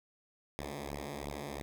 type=beating tone pair; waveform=5% pulse; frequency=70.5 / 73.4 Hz; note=C#2 / D2; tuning=+30 / 0 cents; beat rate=2.9 Hz; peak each=-31 dBFS; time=0.59-1.62 s; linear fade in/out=0 ms; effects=none